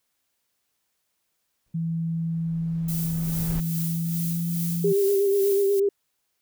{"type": "noise with exponential growth", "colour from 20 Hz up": "brown", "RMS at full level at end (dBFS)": -30, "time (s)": [1.66, 3.6], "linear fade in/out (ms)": 0, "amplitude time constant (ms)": 420}
{"type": "tone with pitch glide", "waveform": "sine", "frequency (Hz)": [164.81, 170.13], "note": ["E3", "F3"], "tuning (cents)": [0, -45], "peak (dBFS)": -24, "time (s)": [1.74, 4.93], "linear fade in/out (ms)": 10, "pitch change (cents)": 55, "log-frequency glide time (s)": [3.76, 4.54]}
{"type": "noise with tremolo", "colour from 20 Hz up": "violet", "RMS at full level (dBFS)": -32, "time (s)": [2.88, 5.8], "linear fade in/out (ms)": 5, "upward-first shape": "sine", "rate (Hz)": 2.4, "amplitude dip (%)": 50}
{"type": "tone with vibrato", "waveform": "sine", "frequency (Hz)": 397.4, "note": "G4", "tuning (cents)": 24, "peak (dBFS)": -18, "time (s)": [4.84, 5.89], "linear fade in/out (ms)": 5, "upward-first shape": "sine", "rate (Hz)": 8.2, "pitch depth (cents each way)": 36}
{"effects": ["white hiss -75 dBFS RMS until 6.41 s"]}